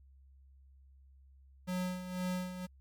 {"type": "tone with tremolo", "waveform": "square", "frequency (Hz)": 182.3, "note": "F#3", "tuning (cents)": -25, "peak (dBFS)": -33, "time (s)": [1.67, 2.67], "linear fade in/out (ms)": 20, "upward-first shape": "sine", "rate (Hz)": 2, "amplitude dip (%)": 65, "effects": ["added 67 Hz sine -57 dBFS peak until 2.8 s", "MP3 96 kbps"]}